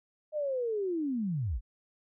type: linear sweep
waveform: sine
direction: down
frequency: 622.3 to 38.24 Hz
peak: -29 dBFS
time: 0.32-1.61 s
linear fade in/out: 50 ms
effects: none